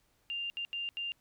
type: tone bursts at uneven times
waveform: sine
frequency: 2794 Hz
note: F7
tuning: in tune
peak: -34 dBFS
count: 4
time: 0.3-0.5 / 0.57-0.65 / 0.73-0.89 / 0.97-1.12 s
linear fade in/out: 0 ms
effects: pink hiss -72 dBFS RMS until 1.2 s